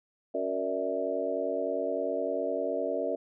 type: harmonic tone with a mistuned harmonic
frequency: 93.3 Hz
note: F#2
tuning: 15 cents sharp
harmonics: 3 / 4 / 5 / 6 / 7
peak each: -37 / -37 / -34 / -33 / -33 dBFS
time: 0.34-3.16 s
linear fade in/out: 10 ms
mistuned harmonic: 6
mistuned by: +71 cents
effects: none